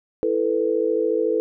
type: chord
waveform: sine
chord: E suspended fourth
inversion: none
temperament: equal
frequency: 329.6 / 440 / 493.9 Hz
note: E4 / A4 / B4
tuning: 0 / 0 / 0 cents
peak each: -25 / -21 / -23 dBFS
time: 0.23-1.4 s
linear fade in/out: 0 ms
effects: none